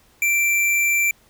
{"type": "tone", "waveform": "square", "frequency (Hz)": 2349, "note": "D7", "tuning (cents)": 0, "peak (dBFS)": -17, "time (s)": [0.22, 1.11], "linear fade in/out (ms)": 2, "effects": ["pink hiss -56 dBFS RMS until 1.29 s"]}